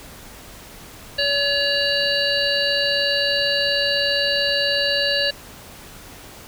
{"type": "harmonic tone", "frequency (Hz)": 567, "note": "C#5", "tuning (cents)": 39, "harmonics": [1, 3, 5, 7, 8], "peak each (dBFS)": [-24, -24, -24, -24, -24], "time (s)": [1.18, 5.31], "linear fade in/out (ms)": 10, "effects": ["pink hiss -41 dBFS RMS until 6.47 s"]}